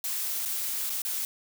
blue noise with dropouts, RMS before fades -31 dBFS, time 0.04-1.25 s, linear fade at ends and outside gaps 1 ms, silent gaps 0.452-0.457 / 0.896-0.901 / 1.019-1.05 s, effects none

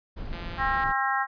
brown noise, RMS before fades -35 dBFS, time 0.16-0.93 s, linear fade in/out 20 ms
click train, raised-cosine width 0.3 ms, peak -25 dBFS, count 88, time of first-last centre 0.33-0.836 s, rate 172 Hz
harmonic tone, 267.9 Hz, C4, 41 cents sharp, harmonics 3 / 4 / 5 / 6 / 7, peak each -28 / -29 / -30 / -31 / -31 dBFS, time 0.57-1.27 s, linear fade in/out 50 ms
effects resampled to 11025 Hz

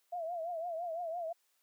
sine tone with vibrato, 676 Hz, E5, 43 cents sharp, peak -35 dBFS, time 0.12-1.33 s, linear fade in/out 10 ms, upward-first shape triangle, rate 5.9 Hz, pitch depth 120 cents each way, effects white hiss -75 dBFS RMS until 1.62 s + high-pass 400 Hz 12 dB/octave

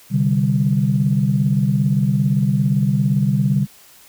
sine chord, C suspended second, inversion none, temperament equal with one note detuned, 130.81 / 148.37 / 196 Hz, C3 / D3 / G3, 0 / +18 / 0 cents, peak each -18 dBFS, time 0.1-3.67 s, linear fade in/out 50 ms, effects tanh soft clip ceiling -4 dBFS + white hiss -47 dBFS RMS until 4.08 s

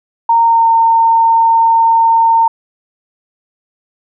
sine tone with pitch glide, 923 to 911.9 Hz, A#5 to A#5, -17 to -38 cents, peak -6 dBFS, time 0.29-2.48 s, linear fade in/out 5 ms, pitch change -21 cents, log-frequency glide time 0.44-0.67 s, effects none

